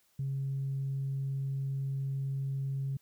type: tone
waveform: sine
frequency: 136.3 Hz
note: C#3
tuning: 29 cents flat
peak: -30 dBFS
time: 0.19-2.97 s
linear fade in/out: 5 ms
effects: tanh soft clip ceiling -27 dBFS + white hiss -70 dBFS RMS until 3.01 s